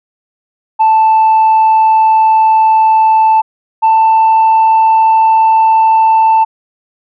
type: tone pair in turn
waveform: sine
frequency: 880 / 887.1 Hz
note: A5 / A5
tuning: 0 / +14 cents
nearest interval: unison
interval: 14 cents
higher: second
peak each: -3 dBFS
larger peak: neither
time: 0.79-3.42 / 3.82-6.45 s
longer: neither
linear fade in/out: 20 ms
effects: tanh soft clip ceiling -3 dBFS